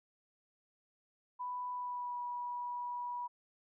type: tone with pitch glide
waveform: sine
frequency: 991 to 973.4 Hz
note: B5 to B5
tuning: +6 to -25 cents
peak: -37 dBFS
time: 1.39-3.28 s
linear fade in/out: 20 ms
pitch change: -31 cents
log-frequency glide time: 1.73-2.2 s
effects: none